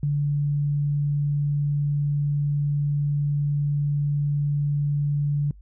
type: tone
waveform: sine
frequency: 144.9 Hz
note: D3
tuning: 23 cents flat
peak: -20 dBFS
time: 0.03-5.51 s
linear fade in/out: 2 ms
effects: noise-tail reverb RT60 0.1 s tail -24 dB re dry + added 50 Hz sine -44 dBFS peak until 5.61 s